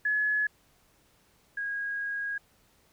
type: tone pair in turn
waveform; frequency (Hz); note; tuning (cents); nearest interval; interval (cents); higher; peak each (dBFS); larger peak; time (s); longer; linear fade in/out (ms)
sine; 1700 / 1641; G#6 / G#6; +40 / -21; minor second; 61; first; -24 / -30; first; 0.05-0.47 / 1.57-2.38; second; 5
effects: pink hiss -65 dBFS RMS until 2.92 s